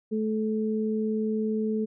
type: tone pair together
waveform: sine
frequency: 216.9 / 433.9 Hz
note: A3 / A4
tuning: -25 / -24 cents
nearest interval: octave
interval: 1201 cents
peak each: -26 / -29 dBFS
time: 0.11-1.86 s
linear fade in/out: 20 ms
effects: none